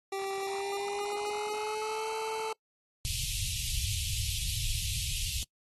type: tone with pitch glide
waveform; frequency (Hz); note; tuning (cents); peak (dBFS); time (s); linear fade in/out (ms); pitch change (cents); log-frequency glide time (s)
25% pulse; 390.2 to 440.5; G4 to A4; -8 to +2; -29; 0.12-2.53; 5; +210; 0.43-2.09
type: band-stop noise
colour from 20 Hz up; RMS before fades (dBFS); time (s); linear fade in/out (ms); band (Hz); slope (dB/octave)
pink; -33; 3.05-5.43; 0; 130 to 2600; 48
effects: noise-tail reverb RT60 0.1 s tail -24 dB re dry + AAC 32 kbps